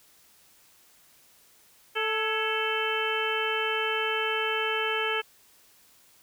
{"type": "harmonic tone with a mistuned harmonic", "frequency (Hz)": 440, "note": "A4", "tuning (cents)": 0, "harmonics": [1, 2, 3, 4, 5, 6, 7], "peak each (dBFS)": [-31, -35, -33, -33, -35, -33, -33], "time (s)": [1.95, 5.22], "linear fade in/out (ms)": 20, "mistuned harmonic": 4, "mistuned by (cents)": -84, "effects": ["white hiss -59 dBFS RMS until 6.22 s"]}